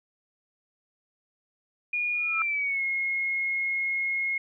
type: tone with pitch glide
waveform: sine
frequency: 2437 to 2159 Hz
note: D#7 to C#7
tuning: -37 to -46 cents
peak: -25 dBFS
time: 1.93-4.38 s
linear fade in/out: 5 ms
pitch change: -209 cents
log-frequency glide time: 2.31-2.83 s
type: tone with exponential growth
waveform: sine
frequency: 1318.5 Hz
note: E6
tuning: in tune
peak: -23 dBFS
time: 2.13-2.42 s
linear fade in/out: 1 ms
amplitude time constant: 61 ms
effects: none